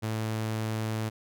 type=tone; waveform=sawtooth; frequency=110 Hz; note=A2; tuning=in tune; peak=-25 dBFS; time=0.02-1.1 s; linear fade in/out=20 ms; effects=none